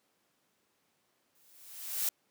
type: noise with exponential growth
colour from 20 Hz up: blue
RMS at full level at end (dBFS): -29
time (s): 1.35-2.09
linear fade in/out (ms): 2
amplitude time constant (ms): 160
effects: pink hiss -74 dBFS RMS until 2.3 s + high-pass 200 Hz 12 dB/octave